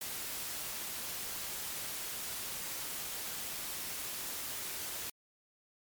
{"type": "noise", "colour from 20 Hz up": "white", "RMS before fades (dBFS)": -40, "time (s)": [0.01, 5.1], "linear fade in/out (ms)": 5, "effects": ["MP3 96 kbps"]}